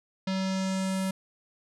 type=tone with low-pass filter sweep; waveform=square; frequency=190.2 Hz; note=F#3; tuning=48 cents sharp; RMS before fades=-29 dBFS; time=0.27-1.11 s; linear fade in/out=5 ms; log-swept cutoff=4500 to 11000 Hz; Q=2; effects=none